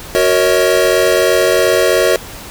square chord, D# minor seventh, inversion first, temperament equal with one note detuned, 370 / 466.2 / 554.4 / 637.5 Hz, F#4 / A#4 / C#5 / D#5, 0 / 0 / 0 / +42 cents, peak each -16 dBFS, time 0.15-2.16 s, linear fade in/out 0 ms, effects pink hiss -31 dBFS RMS until 2.5 s

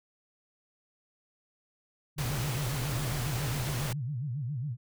sine tone with vibrato, 133 Hz, C3, 29 cents sharp, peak -31 dBFS, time 2.16-4.77 s, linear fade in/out 50 ms, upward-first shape sine, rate 7.3 Hz, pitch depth 240 cents each way
pink noise, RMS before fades -36 dBFS, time 2.18-3.93 s, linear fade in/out 5 ms
effects none

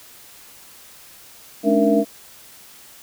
sine tone cluster, 213.3 / 280.8 / 300.9 / 467.1 / 664 Hz, G#3 / C#4 / D4 / A#4 / E5, +46 / +22 / +42 / +3 / +12 cents, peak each -20 dBFS, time 1.63-2.05 s, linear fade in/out 50 ms, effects white hiss -45 dBFS RMS until 3.02 s

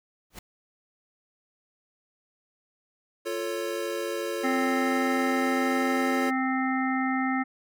pink noise with exponential growth, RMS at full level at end -35 dBFS, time 0.3-0.39 s, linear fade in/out 5 ms, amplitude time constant 19 ms
square chord, F augmented, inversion none, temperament equal with one note detuned, 349.2 / 443.1 / 554.4 Hz, F4 / A4 / C#5, 0 / +12 / 0 cents, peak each -34 dBFS, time 3.25-6.31 s, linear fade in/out 20 ms
harmonic tone, 261.6 Hz, C4, in tune, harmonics 1 / 3 / 5 / 7 / 8, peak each -26 / -31 / -33 / -34 / -35 dBFS, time 4.43-7.44 s, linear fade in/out 20 ms
effects none

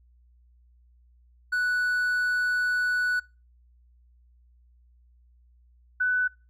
triangle / sine tone pair in turn, 1480 / 1495.5 Hz, F#6 / F#6, 0 / +18 cents, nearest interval unison, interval 18 cents, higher second, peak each -21 / -21 dBFS, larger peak neither, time 1.52-3.2 / 6-6.28 s, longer first, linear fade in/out 10 ms, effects noise-tail reverb RT60 0.3 s tail -24 dB re dry + added 60 Hz sine -56 dBFS peak until 6.49 s

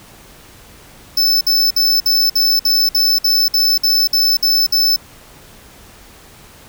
square tone bursts, 5270 Hz, E8, 1 cent flat, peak -11 dBFS, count 13, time 1.17-4.962 s, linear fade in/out 5 ms, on 240 ms, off 56 ms, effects pink hiss -42 dBFS RMS until 6.68 s

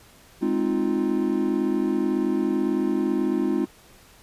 triangle chord, F minor seventh, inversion first, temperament equal, 207.7 / 261.6 / 311.1 / 349.2 Hz, Ab3 / C4 / Eb4 / F4, 0 / 0 / 0 / 0 cents, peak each -26 / -24 / -24 / -24 dBFS, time 0.41-3.66 s, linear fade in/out 20 ms, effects pink hiss -52 dBFS RMS until 4.22 s + resampled to 32000 Hz

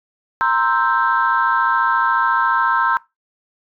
sine chord, C dominant seventh, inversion third, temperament equal, 932.3 / 1046.5 / 1318.5 / 1568 Hz, Bb5 / C6 / E6 / G6, 0 / 0 / 0 / 0 cents, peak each -19 dBFS, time 0.41-2.97 s, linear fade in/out 0 ms, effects noise-tail reverb RT60 0.2 s tail -20 dB re dry + tanh soft clip ceiling -5 dBFS

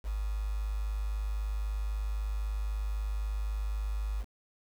sine tone with quantisation, 51.91 Hz, G#1, in tune, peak -30 dBFS, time 0.03-4.25 s, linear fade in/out 50 ms, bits 8, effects none

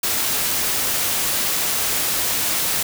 white noise, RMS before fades -21 dBFS, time 0.03-2.83 s, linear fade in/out 5 ms, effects none

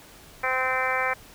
harmonic tone, 258.6 Hz, C4, 20 cents flat, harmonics 2 / 3 / 4 / 5 / 6 / 7 / 8 / 9, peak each -31 / -31 / -31 / -31 / -31 / -31 / -31 / -31 dBFS, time 0.43-1.14 s, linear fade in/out 10 ms, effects pink hiss -49 dBFS RMS until 1.34 s

